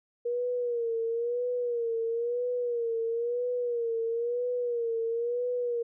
sine tone with vibrato, 473.9 Hz, A#4, 28 cents sharp, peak -27 dBFS, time 0.25-5.83 s, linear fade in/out 10 ms, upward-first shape sine, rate 1 Hz, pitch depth 70 cents each way, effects none

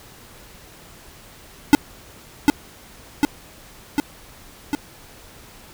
square tone with echo, 291.1 Hz, D4, 15 cents flat, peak -7 dBFS, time 1.73-1.75 s, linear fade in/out 0 ms, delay 750 ms, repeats 4, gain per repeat -3 dB, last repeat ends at 4.75 s, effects pink hiss -45 dBFS RMS until 5.73 s

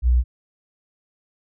sine tone, 61.1 Hz, B1, 18 cents flat, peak -13 dBFS, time 0.02-0.24 s, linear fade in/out 50 ms, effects none

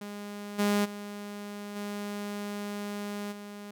sawtooth tone with level steps, 205 Hz, G#3, 22 cents flat, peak -34 / -20 / -34 / -30 / -37 dBFS, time 0.01-3.71 s, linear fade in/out 5 ms, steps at 0.58 / 0.84 / 1.75 / 3.31 s, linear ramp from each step 20 ms, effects none

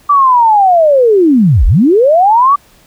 sine linear two-way sweep, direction down then up, 1174.7 to 33.32 to 1174.7 Hz, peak -4 dBFS, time 0.09-2.56 s, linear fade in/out 10 ms, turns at 1.66 s, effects pink hiss -46 dBFS RMS until 2.86 s

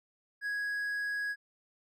triangle tone, 1661.2 Hz, G#6, in tune, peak -30 dBFS, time 0.41-1.36 s, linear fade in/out 50 ms, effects none

